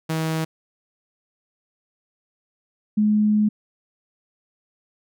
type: tone pair in turn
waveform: sawtooth / sine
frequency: 160 / 211.4 Hz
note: D#3 / G#3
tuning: +49 / +31 cents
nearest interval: perfect fourth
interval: 482 cents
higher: second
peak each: -18 / -15 dBFS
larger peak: second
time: 0.09-0.45 / 2.97-3.49 s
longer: second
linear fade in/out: 10 ms
effects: none